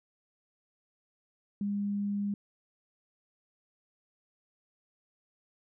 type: tone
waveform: sine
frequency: 202.7 Hz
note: G#3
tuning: 42 cents flat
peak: -29 dBFS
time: 1.61-2.34 s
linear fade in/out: 2 ms
effects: none